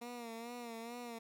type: tone with vibrato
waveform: 15% pulse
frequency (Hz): 235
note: A#3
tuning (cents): +14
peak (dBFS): -38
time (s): 0.01-1.19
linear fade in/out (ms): 10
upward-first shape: sine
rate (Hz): 2.3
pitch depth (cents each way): 64
effects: none